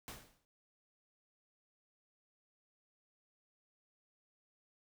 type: noise with exponential decay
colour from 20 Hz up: pink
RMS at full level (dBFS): -44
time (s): 0.08-0.45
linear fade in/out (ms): 0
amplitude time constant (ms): 79
effects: none